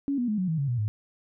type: tone with pitch steps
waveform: sine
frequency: 279.7 / 243.5 / 212 / 184.53 / 160.65 / 139.85 / 121.75 / 105.99 Hz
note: C#4 / B3 / G#3 / F#3 / E3 / C#3 / B2 / G#2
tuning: +16 / -24 / +36 / -4 / -44 / +16 / -24 / +36 cents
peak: -24 dBFS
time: 0.08-0.88 s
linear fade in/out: 0 ms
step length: 100 ms
effects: none